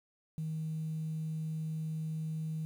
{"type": "tone", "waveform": "sine", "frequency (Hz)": 157.9, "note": "D#3", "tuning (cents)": 26, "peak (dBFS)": -33, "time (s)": [0.38, 2.65], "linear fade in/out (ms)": 0, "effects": ["tanh soft clip ceiling -30 dBFS", "10-bit"]}